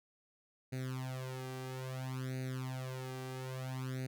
sawtooth tone with flanger, 129.7 Hz, C3, 15 cents flat, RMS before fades -41 dBFS, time 0.72-4.07 s, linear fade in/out 10 ms, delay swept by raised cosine 0.46 to 2.56 ms, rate 0.6 Hz, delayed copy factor +1, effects none

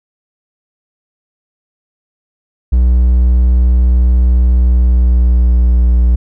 triangle tone with pitch glide, 61.4 to 60 Hz, B1 to B1, -9 to -49 cents, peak -4 dBFS, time 2.72-6.16 s, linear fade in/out 10 ms, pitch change -40 cents, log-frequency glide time 4.57-5.95 s, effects none

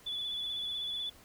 sine tone with vibrato, 3443 Hz, A7, 38 cents flat, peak -33 dBFS, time 0.06-1.1 s, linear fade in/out 10 ms, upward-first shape sine, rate 16 Hz, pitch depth 28 cents each way, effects tanh soft clip ceiling -29 dBFS + pink hiss -58 dBFS RMS until 1.24 s

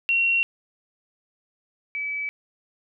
sine tone pair in turn, 2737 / 2294 Hz, F7 / D7, -36 / -41 cents, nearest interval minor third, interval 305 cents, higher first, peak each -18 / -26 dBFS, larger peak first, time 0.09-0.43 / 1.95-2.29 s, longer neither, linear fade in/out 0 ms, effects none

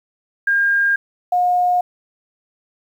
sine tone pair in turn, 1611 / 717.6 Hz, G6 / F5, +47 / +47 cents, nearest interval octave + major second, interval 1400 cents, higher first, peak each -13 dBFS, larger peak neither, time 0.47-0.96 / 1.32-1.81 s, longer neither, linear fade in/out 5 ms, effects 8-bit

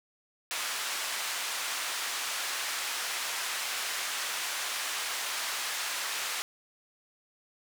pink band-pass noise, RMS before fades -34 dBFS, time 0.51-6.42 s, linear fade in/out 0 ms, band 1200 to 11000 Hz, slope 12 dB/octave, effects none

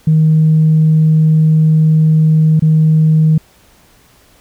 sine tone with dropouts, 157 Hz, D#3, 16 cents sharp, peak -5 dBFS, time 0.07-3.38 s, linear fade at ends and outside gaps 5 ms, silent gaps 2.596-2.621 s, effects tanh soft clip ceiling -2 dBFS + pink hiss -48 dBFS RMS until 4.4 s

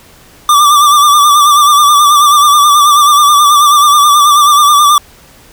square tone with vibrato, 1174.7 Hz, D6, in tune, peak -4 dBFS, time 0.49-4.98 s, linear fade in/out 2 ms, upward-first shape sine, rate 9.3 Hz, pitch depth 54 cents each way, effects pink hiss -40 dBFS RMS until 5.52 s

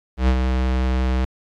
square tone with ADSR envelope, 63.9 Hz, C2, 40 cents flat, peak -13 dBFS, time 0.17-1.25 s, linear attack 110 ms, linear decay 68 ms, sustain -5 dB, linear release 4 ms, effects low-pass 4000 Hz 12 dB/octave + 9-bit

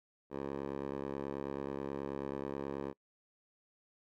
10% pulse tone with band-pass filter, 69.3 Hz, C#2, in tune, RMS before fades -40 dBFS, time 0.3-2.94 s, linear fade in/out 50 ms, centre 520 Hz, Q 1.2, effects noise-tail reverb RT60 0.1 s tail -25 dB re dry

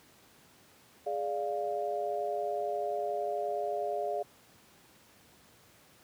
sine chord, D diminished, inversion second, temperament equal, 415.3 / 587.3 / 698.5 Hz, Ab4 / D5 / F5, 0 / 0 / 0 cents, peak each -36 / -35 / -34 dBFS, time 1.06-4.23 s, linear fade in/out 10 ms, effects pink hiss -60 dBFS RMS until 6.03 s + high-pass 100 Hz 12 dB/octave

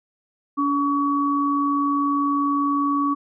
sine tone pair together, 285.1 / 1130 Hz, C#4 / C#6, +49 / +33 cents, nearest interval 2 octaves, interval 2384 cents, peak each -21 dBFS, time 0.57-3.15 s, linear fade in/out 20 ms, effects none

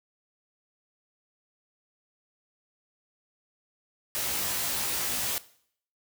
white noise with comb filter, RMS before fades -30 dBFS, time 4.15-5.38 s, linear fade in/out 0 ms, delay 16 ms, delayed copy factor +0.95, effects noise-tail reverb RT60 0.6 s tail -18 dB re dry

